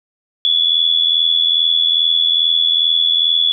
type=tone with amplitude modulation; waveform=sine; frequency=3414 Hz; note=G#7; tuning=47 cents sharp; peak=-8 dBFS; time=0.45-3.52 s; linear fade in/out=0 ms; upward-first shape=sine; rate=82.4 Hz; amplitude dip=70%; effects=none